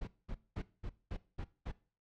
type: noise bursts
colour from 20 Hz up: brown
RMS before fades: -40 dBFS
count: 7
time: 0.01-1.718 s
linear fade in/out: 10 ms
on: 64 ms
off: 210 ms
effects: noise-tail reverb RT60 0.4 s tail -19 dB re dry + low-pass 4000 Hz 12 dB/octave